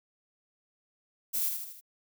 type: noise with echo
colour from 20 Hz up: violet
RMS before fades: -30 dBFS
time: 1.33-1.5 s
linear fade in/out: 20 ms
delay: 78 ms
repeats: 4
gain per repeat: -5 dB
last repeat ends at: 1.812 s
effects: none